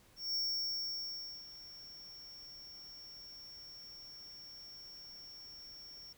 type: tone with ADSR envelope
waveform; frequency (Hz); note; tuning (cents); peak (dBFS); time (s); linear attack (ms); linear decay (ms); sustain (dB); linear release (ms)
square; 5480; F8; -34; -33; 0.16-6.13; 190; 1100; -17; 6
effects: pink hiss -65 dBFS RMS until 6.17 s